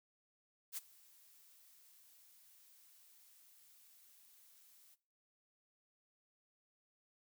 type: noise with ADSR envelope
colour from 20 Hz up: blue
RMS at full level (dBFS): -41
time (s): 0.72-4.96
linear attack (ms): 52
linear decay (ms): 23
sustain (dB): -24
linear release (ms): 29
effects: noise-tail reverb RT60 0.4 s tail -19 dB re dry